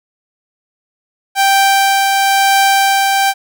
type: tone with tremolo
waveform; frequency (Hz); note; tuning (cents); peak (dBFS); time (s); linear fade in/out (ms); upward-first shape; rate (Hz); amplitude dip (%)
sawtooth; 784; G5; 0; -4; 1.35-3.34; 50; triangle; 1; 30
effects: none